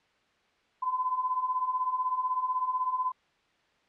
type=beating tone pair; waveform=sine; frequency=1003 / 1019 Hz; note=B5 / C6; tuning=+26 / -46 cents; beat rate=16 Hz; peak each=-33 / -28 dBFS; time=0.82-3.12 s; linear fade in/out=10 ms; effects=white hiss -67 dBFS RMS until 3.88 s + low-pass 3000 Hz 12 dB/octave